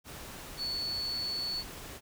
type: tone in noise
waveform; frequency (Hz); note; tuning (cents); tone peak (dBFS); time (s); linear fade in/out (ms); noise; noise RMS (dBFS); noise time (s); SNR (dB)
sine; 4435; C#8; 0; -32; 0.57-1.64; 50; pink; -45; 0.04-2.01; +10
effects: none